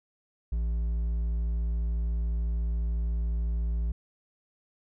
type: tone with hard clipping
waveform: triangle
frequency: 57 Hz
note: A#1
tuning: 38 cents flat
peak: -27 dBFS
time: 0.52-3.92 s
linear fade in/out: 5 ms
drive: 7 dB
effects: none